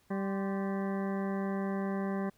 harmonic tone with a mistuned harmonic, 195.2 Hz, G3, 7 cents flat, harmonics 1 / 2 / 3 / 4 / 5 / 6 / 8 / 9 / 10, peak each -32 / -38 / -42 / -44 / -46 / -48 / -50 / -51 / -52 dBFS, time 0.1-2.3 s, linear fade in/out 10 ms, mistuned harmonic 5, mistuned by +100 cents, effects pink hiss -68 dBFS RMS until 2.37 s

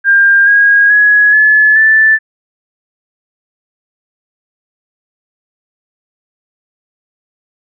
sine tone with pitch steps, 1600 / 1638.3 / 1677.6 / 1717.8 / 1759 Hz, G6 / G#6 / G#6 / A6 / A6, +35 / -24 / +17 / -42 / -1 cents, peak -4 dBFS, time 0.04-2.19 s, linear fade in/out 50 ms, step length 430 ms, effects none

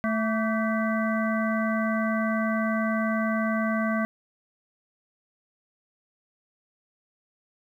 harmonic tone with a mistuned harmonic, 220 Hz, A3, in tune, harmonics 1 / 3 / 5 / 7 / 9, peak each -25 / -30 / -32 / -33 / -35 dBFS, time 0.04-4.05 s, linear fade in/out 0 ms, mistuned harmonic 5, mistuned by +75 cents, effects 10-bit

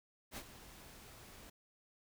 pink noise with ADSR envelope, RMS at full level -44 dBFS, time 0.31-1.5 s, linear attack 58 ms, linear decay 58 ms, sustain -12 dB, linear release 6 ms, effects none

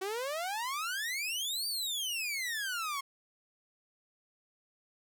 sawtooth exponential two-way sweep, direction up then down, 370 to 4699 to 1073 Hz, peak -30 dBFS, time 0.01-3.01 s, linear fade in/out 10 ms, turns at 1.67 s, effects none

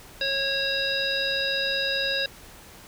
harmonic tone, 547 Hz, C#5, 23 cents flat, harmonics 1 / 3 / 5 / 7 / 9, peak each -31 / -29 / -32 / -28 / -31 dBFS, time 0.21-2.26 s, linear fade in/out 2 ms, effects pink hiss -47 dBFS RMS until 2.87 s

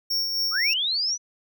square tone with tremolo, 5500 Hz, F8, 27 cents flat, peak -22 dBFS, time 0.1-0.74 s, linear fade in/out 10 ms, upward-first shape sine, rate 3.8 Hz, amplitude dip 40%
sine linear sweep, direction up, 1174.7 to 6020 Hz, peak -22 dBFS, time 0.51-1.18 s, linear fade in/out 50 ms
effects none

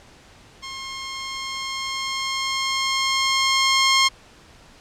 10% pulse tone with level ramp, 1070 Hz, C6, 38 cents sharp, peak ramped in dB -23 to -5 dBFS, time 0.62-4.09 s, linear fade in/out 20 ms, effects pink hiss -49 dBFS RMS until 4.8 s + low-pass 7000 Hz 12 dB/octave

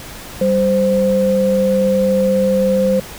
sine tone pair together, 194.78 / 520 Hz, G3 / C5, -11 / -11 cents, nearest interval octave + perfect fourth, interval 1700 cents, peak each -16 / -13 dBFS, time 0.41-3 s, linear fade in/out 5 ms, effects pink hiss -33 dBFS RMS until 3.18 s

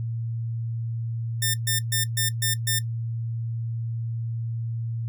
5% pulse tone bursts, 1800 Hz, A6, 39 cents sharp, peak -11 dBFS, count 6, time 1.42-2.79 s, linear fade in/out 5 ms, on 120 ms, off 130 ms, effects noise-tail reverb RT60 0.1 s tail -17 dB re dry + added 115 Hz sine -26 dBFS peak until 5.08 s

